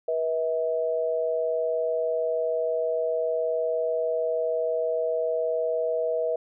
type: tone pair together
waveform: sine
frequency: 483.5 / 644 Hz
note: B4 / E5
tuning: -37 / -41 cents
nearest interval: perfect fourth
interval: 496 cents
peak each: -26 dBFS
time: 0.08-6.36 s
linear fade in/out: 5 ms
effects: none